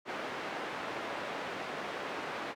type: band-pass noise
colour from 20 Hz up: pink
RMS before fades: -39 dBFS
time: 0.05-2.55 s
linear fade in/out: 50 ms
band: 360 to 2300 Hz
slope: 12 dB/octave
effects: none